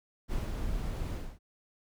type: noise with ADSR envelope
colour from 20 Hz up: brown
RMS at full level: -31 dBFS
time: 0.28-1.39 s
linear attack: 50 ms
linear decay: 150 ms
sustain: -3 dB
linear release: 260 ms
effects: none